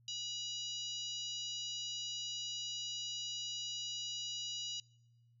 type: harmonic tone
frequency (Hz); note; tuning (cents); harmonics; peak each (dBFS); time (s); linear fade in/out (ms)
970; B5; -31; 3 / 4 / 5 / 6 / 7; -43 / -45 / -47 / -49 / -50; 0.08-4.8; 2
effects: noise-tail reverb RT60 1.0 s tail -25 dB re dry + added 118 Hz sine -65 dBFS peak until 5.4 s